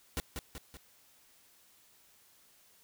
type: noise with echo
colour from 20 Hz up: pink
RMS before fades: -34 dBFS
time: 0.17-0.2 s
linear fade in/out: 0 ms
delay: 190 ms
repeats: 3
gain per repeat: -5 dB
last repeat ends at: 0.77 s
effects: white hiss -64 dBFS RMS until 2.83 s